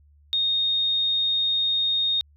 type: tone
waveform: sine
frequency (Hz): 3700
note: A#7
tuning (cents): -14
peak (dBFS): -20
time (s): 0.33-2.21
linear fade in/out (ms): 0
effects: added 73 Hz sine -53 dBFS peak until 2.36 s